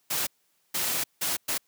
white noise bursts at uneven times, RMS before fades -28 dBFS, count 4, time 0.1-0.27 / 0.74-1.04 / 1.21-1.37 / 1.48-1.58 s, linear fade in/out 10 ms, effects white hiss -70 dBFS RMS until 1.67 s + high-pass 100 Hz 12 dB/octave

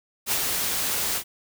white noise with ADSR envelope, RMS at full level -23 dBFS, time 0.26-1.24 s, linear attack 55 ms, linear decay 71 ms, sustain -3 dB, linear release 79 ms, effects none

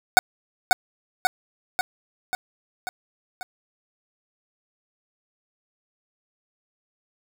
25% pulse tone with echo, 740 Hz, F#5, in tune, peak -4 dBFS, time 0.17-0.19 s, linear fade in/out 0 ms, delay 540 ms, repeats 6, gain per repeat -4 dB, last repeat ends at 3.43 s, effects none

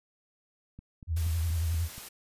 click train, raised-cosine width 5 ms, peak -33 dBFS, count 6, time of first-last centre 0.79-1.98 s, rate 4.2 Hz
sine tone with vibrato, 82.41 Hz, E2, in tune, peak -26 dBFS, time 1.07-1.89 s, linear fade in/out 50 ms, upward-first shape sine, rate 11 Hz, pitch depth 79 cents each way
white noise, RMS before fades -44 dBFS, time 1.16-2.09 s, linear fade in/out 10 ms
effects resampled to 32000 Hz

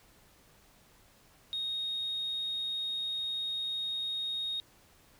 sine tone, 3729 Hz, A#7, in tune, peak -31 dBFS, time 1.53-4.6 s, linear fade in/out 0 ms, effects tanh soft clip ceiling -28 dBFS + pink hiss -62 dBFS RMS until 5.19 s

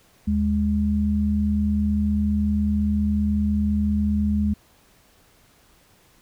sine tone pair together, 77.8 / 207.7 Hz, D#2 / G#3, 0 / 0 cents, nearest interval octave + perfect fourth, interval 1700 cents, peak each -23 / -20 dBFS, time 0.27-4.54 s, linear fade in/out 10 ms, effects pink hiss -57 dBFS RMS until 6.21 s

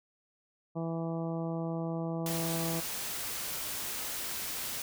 harmonic tone, 165.1 Hz, E3, 3 cents sharp, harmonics 1 / 2 / 3 / 4 / 5 / 6 / 7, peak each -34 / -38 / -41 / -41 / -46 / -50 / -50 dBFS, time 0.75-2.81 s, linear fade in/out 20 ms
white noise, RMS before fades -37 dBFS, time 2.26-4.82 s, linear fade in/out 2 ms
effects none

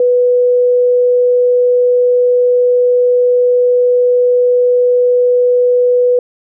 sine tone, 493.2 Hz, B4, 2 cents flat, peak -7 dBFS, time 0-6.19 s, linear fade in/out 2 ms, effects none

